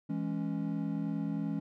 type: chord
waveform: triangle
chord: C# minor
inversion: first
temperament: equal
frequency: 164.81 / 207.7 / 277.2 Hz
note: E3 / G#3 / C#4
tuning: 0 / 0 / 0 cents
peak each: -34 dBFS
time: 0.09-1.6 s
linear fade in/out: 10 ms
effects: none